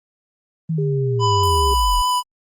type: linear sweep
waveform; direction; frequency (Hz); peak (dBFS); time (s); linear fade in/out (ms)
sine; down; 164.81 to 36.71; -18; 0.69-2.02; 10
type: tone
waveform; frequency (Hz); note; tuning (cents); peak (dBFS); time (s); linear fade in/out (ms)
sine; 403.2; G4; +49; -22; 0.78-1.74; 5
type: tone with vibrato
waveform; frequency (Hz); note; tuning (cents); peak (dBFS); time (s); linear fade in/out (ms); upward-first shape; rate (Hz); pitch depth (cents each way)
square; 995; B5; +13; -17; 1.19-2.23; 50; triangle; 4.8; 8
effects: Opus 24 kbps